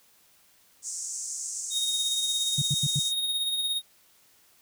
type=band-pass noise; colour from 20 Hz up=white; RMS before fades=-35 dBFS; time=0.82-3.13 s; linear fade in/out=50 ms; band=6100 to 8100 Hz; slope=48 dB/octave
type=tone with tremolo; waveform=square; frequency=3729 Hz; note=A#7; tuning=in tune; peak=-25 dBFS; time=1.7-3.82 s; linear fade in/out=50 ms; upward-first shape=sine; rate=17 Hz; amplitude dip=40%
type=tone bursts; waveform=sine; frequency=143.8 Hz; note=D3; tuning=36 cents flat; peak=-24 dBFS; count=4; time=2.58-2.994 s; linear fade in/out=5 ms; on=39 ms; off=86 ms
effects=white hiss -61 dBFS RMS until 4.61 s